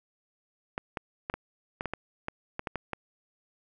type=clicks; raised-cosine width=0.5 ms; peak=-17 dBFS; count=12; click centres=0.779 / 0.972 / 1.299 / 1.34 / 1.809 / 1.857 / 1.936 / 2.284 / 2.594 / 2.672 / 2.757 / 2.933 s; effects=none